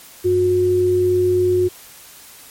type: tone pair together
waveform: sine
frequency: 95.96 / 362.3 Hz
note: G2 / F#4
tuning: -36 / -36 cents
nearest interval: octave + major seventh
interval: 2300 cents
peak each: -24 / -13 dBFS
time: 0.24-1.69 s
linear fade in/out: 20 ms
effects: white hiss -42 dBFS RMS until 2.5 s + MP3 64 kbps